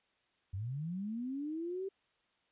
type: linear sweep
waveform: sine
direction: up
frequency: 88.4 to 394.1 Hz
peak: -36 dBFS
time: 0.53-1.89 s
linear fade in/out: 10 ms
effects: white hiss -75 dBFS RMS until 2.51 s + resampled to 8000 Hz